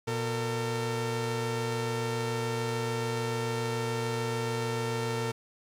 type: tone pair together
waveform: sawtooth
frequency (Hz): 120 / 453.1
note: B2 / A#4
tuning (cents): -49 / -49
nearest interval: octave + major seventh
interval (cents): 2300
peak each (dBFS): -28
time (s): 0.07-5.32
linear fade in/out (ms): 10
effects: low-pass 10000 Hz 12 dB/octave + 10-bit